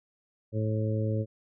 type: harmonic tone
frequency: 108.7 Hz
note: A2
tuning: 21 cents flat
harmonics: 1 / 2 / 3 / 4 / 5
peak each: -27 / -35 / -37 / -37 / -36 dBFS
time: 0.52-1.26 s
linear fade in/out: 50 ms
effects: none